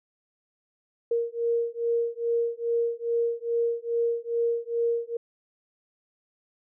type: beating tone pair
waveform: sine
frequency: 466.2 / 468.6 Hz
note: A#4 / A#4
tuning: 0 / +9 cents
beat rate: 2.4 Hz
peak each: -27 dBFS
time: 1.11-5.17 s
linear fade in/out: 5 ms
effects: none